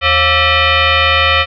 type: tone with frequency modulation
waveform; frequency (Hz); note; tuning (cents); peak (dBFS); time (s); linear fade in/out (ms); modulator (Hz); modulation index
sine; 541; C#5; -42; -8; 0.01-1.46; 50; 622; 4.7
effects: none

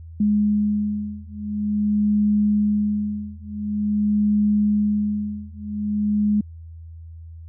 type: beating tone pair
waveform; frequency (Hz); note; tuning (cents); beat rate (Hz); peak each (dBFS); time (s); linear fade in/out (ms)
sine; 208.3 / 208.77; G#3 / G#3; +5 / +9; 0.47; -21; 0.2-6.41; 5
effects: added 82 Hz sine -36 dBFS peak until 7.48 s

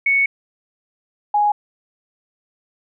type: tone pair in turn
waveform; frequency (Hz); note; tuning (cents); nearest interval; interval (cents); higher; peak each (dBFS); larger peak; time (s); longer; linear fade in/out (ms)
sine; 2217 / 830.4; C#7 / G#5; 0 / 0; octave + perfect fourth; 1700; first; -13; neither; 0.06-0.26 / 1.34-1.52; first; 5
effects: none

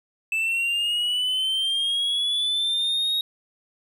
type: linear sweep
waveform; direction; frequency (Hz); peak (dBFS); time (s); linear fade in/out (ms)
triangle; up; 2628 to 3781; -20; 0.32-3.21; 2
effects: none

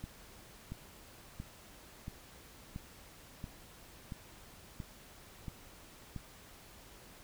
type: click train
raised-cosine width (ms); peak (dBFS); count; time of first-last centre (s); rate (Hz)
5; -29; 10; 0.04-6.162; 1.47
effects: pink hiss -56 dBFS RMS until 7.23 s

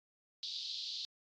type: band-pass noise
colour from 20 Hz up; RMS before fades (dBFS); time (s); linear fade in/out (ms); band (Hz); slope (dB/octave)
white; -42; 0.43-1.05; 0; 3500 to 4700; 48
effects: AAC 64 kbps

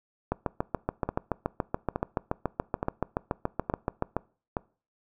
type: two click trains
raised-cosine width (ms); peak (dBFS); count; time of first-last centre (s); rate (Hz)
1; -14 / -12; 5 / 28; 1.09-4.568 / 0.32-4.166; 1.15 / 7.02
effects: noise-tail reverb RT60 0.4 s tail -23 dB re dry

